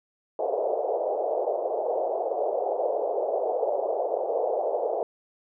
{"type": "band-pass noise", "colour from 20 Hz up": "white", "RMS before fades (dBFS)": -27, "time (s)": [0.39, 5.03], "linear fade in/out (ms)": 2, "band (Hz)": [420, 720], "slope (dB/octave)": 48, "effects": []}